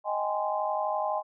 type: chord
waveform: sine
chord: Ab major seventh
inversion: second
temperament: just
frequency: 623 / 778.7 / 830.6 / 1038.3 Hz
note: Eb5 / G5 / Ab5 / C6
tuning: +2 / -12 / 0 / -14 cents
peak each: -31 / -34 / -31 / -33 dBFS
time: 0.04-1.23 s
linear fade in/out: 50 ms
effects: none